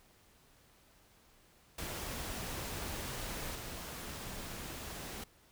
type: noise with level steps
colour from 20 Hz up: pink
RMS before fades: -41 / -44 dBFS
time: 1.78-5.24 s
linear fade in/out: 5 ms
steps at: 3.55 s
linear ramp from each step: 2 ms
effects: pink hiss -65 dBFS RMS until 5.51 s